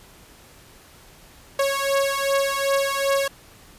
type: beating tone pair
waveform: sawtooth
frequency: 550 / 552.6 Hz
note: C#5 / C#5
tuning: -14 / -6 cents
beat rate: 2.6 Hz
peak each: -19 dBFS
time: 1.59-3.28 s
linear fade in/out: 5 ms
effects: pink hiss -49 dBFS RMS until 3.78 s + resampled to 32000 Hz